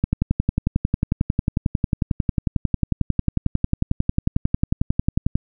click train, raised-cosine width 5 ms, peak -5 dBFS, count 60, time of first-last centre 0.04-5.355 s, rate 11.1 Hz, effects none

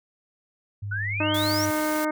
sine tone, 101.7 Hz, G#2, 36 cents flat, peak -29 dBFS, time 0.82-1.71 s, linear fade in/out 10 ms
sine exponential sweep, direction up, 1441 to 6000 Hz, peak -27 dBFS, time 0.91-1.66 s, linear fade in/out 10 ms
harmonic tone, 307 Hz, D#4, 23 cents flat, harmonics 1 / 2 / 3 / 4 / 5 / 6 / 7, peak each -26 / -28 / -32 / -33 / -34 / -41 / -38 dBFS, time 1.2-2.11 s, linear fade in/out 5 ms
white noise, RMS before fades -35 dBFS, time 1.34-2.05 s, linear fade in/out 5 ms
effects none

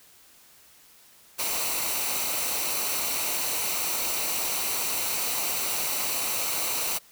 white noise with comb filter, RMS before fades -28 dBFS, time 1.38-6.99 s, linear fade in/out 20 ms, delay 0.59 ms, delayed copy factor -0.55, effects white hiss -55 dBFS RMS until 7.11 s

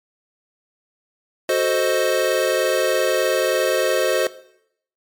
square chord, F# diminished seventh, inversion none, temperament equal, 370 / 440 / 523.3 / 622.3 Hz, F#4 / A4 / C5 / Eb5, 0 / 0 / 0 / 0 cents, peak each -23 / -25 / -21 / -23 dBFS, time 1.49-4.27 s, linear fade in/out 2 ms, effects noise-tail reverb RT60 0.7 s tail -17 dB re dry + MP3 96 kbps

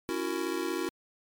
square chord, F# dominant seventh, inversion second, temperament just, 277.5 / 333 / 370 / 462.5 Hz, C#4 / E4 / F#4 / A#4, +2 / +18 / 0 / -14 cents, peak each -39 / -34 / -35 / -40 dBFS, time 0.09-0.89 s, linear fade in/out 0 ms, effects MP3 96 kbps

